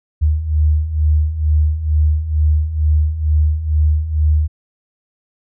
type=beating tone pair; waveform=sine; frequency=75 / 77.2 Hz; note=D2 / D#2; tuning=+37 / -13 cents; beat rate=2.2 Hz; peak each=-18 / -13 dBFS; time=0.21-4.48 s; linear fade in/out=20 ms; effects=none